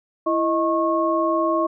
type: tone cluster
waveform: sine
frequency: 332.9 / 627 / 1092 Hz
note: E4 / D#5 / C#6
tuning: +17 / +13 / -26 cents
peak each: -22 dBFS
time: 0.26-1.67 s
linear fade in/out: 10 ms
effects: none